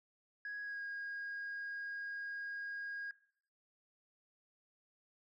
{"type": "tone with pitch glide", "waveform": "sine", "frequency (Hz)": [1661.2, 1633.6], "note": ["G#6", "G#6"], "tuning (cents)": [0, -29], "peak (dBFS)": -39, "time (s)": [0.45, 3.11], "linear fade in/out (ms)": 2, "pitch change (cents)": -29, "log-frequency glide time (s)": [0.63, 0.82], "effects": ["noise-tail reverb RT60 0.6 s tail -19 dB re dry", "tanh soft clip ceiling -38 dBFS"]}